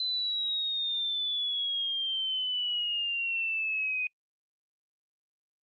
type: exponential sweep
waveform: sine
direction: down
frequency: 4048 to 2489 Hz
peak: -28 dBFS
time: 0-4.07 s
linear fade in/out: 2 ms
effects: noise-tail reverb RT60 0.1 s tail -26 dB re dry + Opus 24 kbps